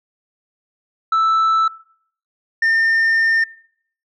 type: tone pair in turn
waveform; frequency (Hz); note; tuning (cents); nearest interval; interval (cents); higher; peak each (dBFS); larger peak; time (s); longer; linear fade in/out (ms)
sine; 1318.5 / 1810.2; E6 / A6; 0 / +49; perfect fourth; 549; second; -10; neither; 1.12-1.68 / 2.62-3.44; second; 5
effects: noise-tail reverb RT60 0.6 s tail -22 dB re dry + tanh soft clip ceiling -12 dBFS